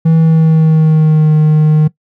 triangle tone with pitch glide, 162.2 to 153.89 Hz, E3 to D#3, -28 to -19 cents, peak -3 dBFS, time 0.05-1.88 s, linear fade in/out 10 ms, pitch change -91 cents, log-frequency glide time 0.17-1.34 s, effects noise-tail reverb RT60 0.1 s tail -19 dB re dry

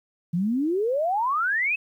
sine exponential sweep, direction up, 163.4 to 2637 Hz, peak -21 dBFS, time 0.33-1.76 s, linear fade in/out 10 ms, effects 10-bit

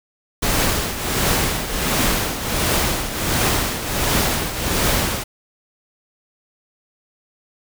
pink noise with tremolo, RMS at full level -17 dBFS, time 0.42-5.24 s, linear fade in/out 10 ms, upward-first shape triangle, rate 1.4 Hz, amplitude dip 70%, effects none

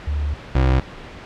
sine / 30% pulse tone pair in turn, 73.42 / 65.05 Hz, D2 / C2, 0 / -9 cents, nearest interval major second, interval 209 cents, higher first, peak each -19 / -11 dBFS, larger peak second, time 0.07-0.34 / 0.55-0.8 s, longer first, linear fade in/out 5 ms, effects pink hiss -37 dBFS RMS until 1.25 s + low-pass 3000 Hz 12 dB/octave

